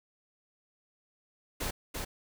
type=noise with echo; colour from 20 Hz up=pink; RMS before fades=-34 dBFS; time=1.6-1.71 s; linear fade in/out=10 ms; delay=340 ms; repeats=1; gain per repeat=-3 dB; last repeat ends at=2.05 s; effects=none